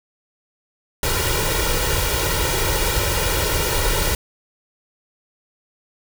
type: noise with comb filter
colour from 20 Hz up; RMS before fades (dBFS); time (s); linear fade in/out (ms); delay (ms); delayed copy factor
pink; -20; 1.03-4.15; 2; 2.1; +0.8
effects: none